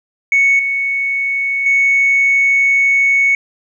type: tone with level steps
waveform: sine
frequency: 2217 Hz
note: C#7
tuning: in tune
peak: -7 / -14 / -8 dBFS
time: 0.32-3.35 s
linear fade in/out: 2 ms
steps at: 0.59 / 1.66 s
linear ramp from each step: 2 ms
effects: tanh soft clip ceiling -5 dBFS